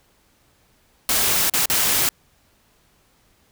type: noise with dropouts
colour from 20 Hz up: white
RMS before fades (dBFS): -19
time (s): 1.09-2.09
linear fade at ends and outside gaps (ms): 1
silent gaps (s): 1.498-1.537 / 1.657-1.699
effects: pink hiss -60 dBFS RMS until 3.51 s